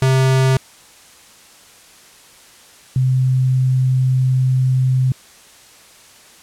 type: tone pair in turn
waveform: square / sine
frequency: 131.9 / 129.33 Hz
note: C3 / C3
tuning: +14 / -20 cents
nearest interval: unison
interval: 34 cents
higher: first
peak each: -12 dBFS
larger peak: neither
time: 0.02-0.57 / 2.96-5.12 s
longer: second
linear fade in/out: 2 ms
effects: white hiss -45 dBFS RMS until 6.42 s + low-pass 10000 Hz 12 dB/octave